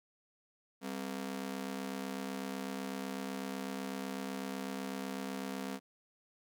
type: ring-modulated tone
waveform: sawtooth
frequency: 230 Hz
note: A#3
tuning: 23 cents flat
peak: -31 dBFS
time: 0.81-5.8 s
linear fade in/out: 50 ms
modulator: 34 Hz
effects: none